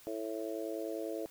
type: harmonic tone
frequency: 110 Hz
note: A2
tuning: in tune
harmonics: 3 / 4 / 5 / 6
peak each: -40 / -41 / -42 / -43 dBFS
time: 0.07-1.26 s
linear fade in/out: 0 ms
effects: white hiss -58 dBFS RMS until 1.3 s